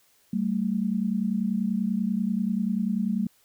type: tone pair together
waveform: sine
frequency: 193.12 / 223.4 Hz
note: G3 / A3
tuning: -26 / +27 cents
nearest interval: minor third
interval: 253 cents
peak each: -26 dBFS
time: 0.33-3.27 s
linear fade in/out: 5 ms
effects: white hiss -63 dBFS RMS until 3.44 s